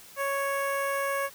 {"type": "tone with notch filter", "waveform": "15% pulse", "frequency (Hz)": 554.4, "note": "C#5", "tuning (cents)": 0, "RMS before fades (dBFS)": -29, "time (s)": [0.16, 1.3], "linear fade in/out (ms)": 50, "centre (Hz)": 4600, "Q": 0.71, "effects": ["white hiss -50 dBFS RMS until 1.34 s"]}